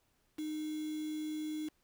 sine tone with quantisation, 307.5 Hz, D#4, 20 cents flat, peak -36 dBFS, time 0.38-1.69 s, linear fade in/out 10 ms, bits 8, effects pink hiss -75 dBFS RMS until 1.83 s

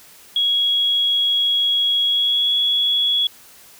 sine tone with pitch glide, 3322 to 3363 Hz, G#7 to G#7, 0 to +21 cents, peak -15 dBFS, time 0.36-3.27 s, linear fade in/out 2 ms, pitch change +21 cents, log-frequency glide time 2.05-2.54 s, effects white hiss -46 dBFS RMS until 3.79 s

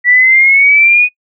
sine exponential sweep, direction up, 1946 to 2489 Hz, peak -4 dBFS, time 0.04-1.09 s, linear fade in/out 50 ms, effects noise-tail reverb RT60 0.1 s tail -24 dB re dry

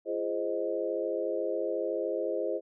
sine chord, F minor seventh, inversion none, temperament equal with one note detuned, 341.4 / 415.3 / 523.3 / 622.3 Hz, F4 / Ab4 / C5 / Eb5, -39 / 0 / 0 / 0 cents, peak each -35 / -34 / -33 / -35 dBFS, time 0.05-2.61 s, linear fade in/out 50 ms, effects none

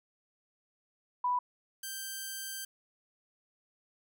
sine / 5% pulse tone pair in turn, 987.8 / 1568 Hz, B5 / G6, 0 / 0 cents, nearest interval minor sixth, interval 800 cents, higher second, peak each -27 dBFS, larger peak neither, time 1.24-1.39 / 1.83-2.65 s, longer second, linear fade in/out 5 ms, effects none

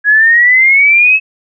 sine exponential sweep, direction up, 1661.2 to 2606 Hz, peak -4 dBFS, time 0.04-1.2 s, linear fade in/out 50 ms, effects none

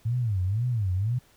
sine tone with vibrato, 106.6 Hz, G#2, 46 cents sharp, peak -23 dBFS, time 0.05-1.19 s, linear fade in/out 10 ms, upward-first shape sine, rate 2 Hz, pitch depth 280 cents each way, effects pink hiss -60 dBFS RMS until 1.36 s

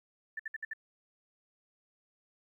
sine tone bursts, 1770 Hz, A6, 10 cents sharp, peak -35 dBFS, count 5, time 0.37-0.735 s, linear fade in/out 5 ms, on 25 ms, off 60 ms, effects 12-bit

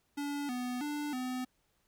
square tone with pitch steps, 286.9 / 248.1 / 294.5 / 253.7 Hz, D4 / B3 / D4 / B3, -40 / +8 / +5 / +47 cents, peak -35 dBFS, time 0.17-1.45 s, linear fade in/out 10 ms, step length 320 ms, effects pink hiss -75 dBFS RMS until 1.87 s

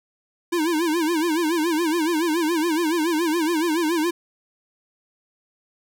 square tone with vibrato, 326.3 Hz, E4, 18 cents flat, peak -20 dBFS, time 0.52-4.11 s, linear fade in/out 10 ms, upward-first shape sine, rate 7.1 Hz, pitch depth 130 cents each way, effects none

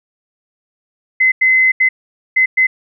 sine tone bursts at uneven times, 2047 Hz, C7, 38 cents flat, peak -8 dBFS, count 5, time 1.2-1.32 / 1.41-1.72 / 1.8-1.89 / 2.36-2.46 / 2.57-2.67 s, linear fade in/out 10 ms, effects none

